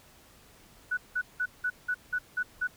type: tone bursts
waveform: sine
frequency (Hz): 1480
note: F#6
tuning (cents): 0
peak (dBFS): -26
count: 8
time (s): 0.91-2.674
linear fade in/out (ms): 10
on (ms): 63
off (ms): 180
effects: pink hiss -57 dBFS RMS until 2.76 s